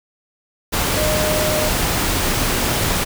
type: tone in noise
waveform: sine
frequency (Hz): 613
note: D#5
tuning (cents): -26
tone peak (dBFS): -20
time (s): 0.96-1.69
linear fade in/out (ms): 20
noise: pink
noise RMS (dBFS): -19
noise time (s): 0.72-3.05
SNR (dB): -4
effects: none